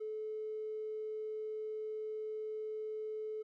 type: tone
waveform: triangle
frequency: 432.2 Hz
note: A4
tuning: 31 cents flat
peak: -34 dBFS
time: 0-3.43 s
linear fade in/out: 20 ms
effects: tanh soft clip ceiling -36 dBFS